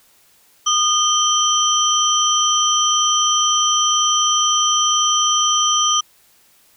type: tone cluster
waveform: sine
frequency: 1229 / 3132 / 5910 Hz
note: D#6 / G7 / F#8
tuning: -22 / -2 / -3 cents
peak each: -18 dBFS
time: 0.66-6.01 s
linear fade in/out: 10 ms
effects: white hiss -54 dBFS RMS until 6.76 s